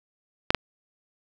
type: clicks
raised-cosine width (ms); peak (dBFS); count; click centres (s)
0.3; -3; 2; 0.505 / 0.547
effects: none